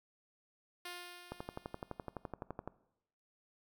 5% pulse tone with exponential decay, 353.6 Hz, F4, 22 cents sharp, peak -31 dBFS, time 0.85-2.33 s, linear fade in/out 5 ms, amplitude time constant 320 ms
click train, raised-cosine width 1 ms, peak -26 dBFS, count 17, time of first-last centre 1.32-2.676 s, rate 11.8 Hz
effects noise-tail reverb RT60 0.8 s tail -19 dB re dry + MP3 96 kbps

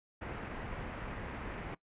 pink low-pass noise, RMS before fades -42 dBFS, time 0.21-1.75 s, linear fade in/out 10 ms, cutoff 2400 Hz, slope 24 dB/octave, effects noise-tail reverb RT60 0.1 s tail -20 dB re dry + resampled to 8000 Hz

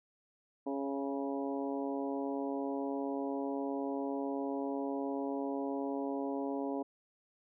harmonic tone with a mistuned harmonic, 138.59 Hz, C#3, in tune, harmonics 2 / 3 / 4 / 5 / 6 / 7, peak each -36 / -40 / -42 / -44 / -46 / -47 dBFS, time 0.66-6.83 s, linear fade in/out 10 ms, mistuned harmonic 5, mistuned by -19 cents, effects none

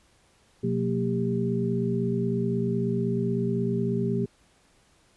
sine tone cluster, 124.8 / 181 / 230.6 / 397.8 Hz, B2 / F#3 / A#3 / G4, +19 / -38 / -19 / +25 cents, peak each -29 dBFS, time 0.63-4.26 s, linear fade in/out 10 ms, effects pink hiss -62 dBFS RMS until 5.16 s + resampled to 24000 Hz

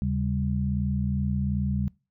sine tone cluster, 77.6 / 136.3 / 198.9 Hz, D#2 / C#3 / G3, -4 / -29 / +25 cents, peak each -28 dBFS, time 0.02-1.88 s, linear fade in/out 0 ms, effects noise-tail reverb RT60 0.3 s tail -24 dB re dry

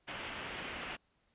white low-pass noise, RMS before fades -43 dBFS, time 0.07-0.97 s, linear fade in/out 20 ms, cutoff 3200 Hz, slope 48 dB/octave, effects pink hiss -75 dBFS RMS until 1.34 s + resampled to 8000 Hz

